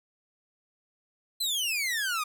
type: exponential sweep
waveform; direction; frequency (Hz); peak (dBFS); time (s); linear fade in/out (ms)
sawtooth; down; 4164 to 1197; -24; 1.4-2.24; 10
effects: none